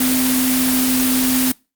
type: tone in noise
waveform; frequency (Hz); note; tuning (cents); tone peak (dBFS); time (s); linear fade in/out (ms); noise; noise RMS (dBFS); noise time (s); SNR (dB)
sine; 256.7; C4; -33; -16; 0-1.52; 5; white; -19; 0-1.52; 0
effects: noise-tail reverb RT60 0.3 s tail -25 dB re dry + Opus 24 kbps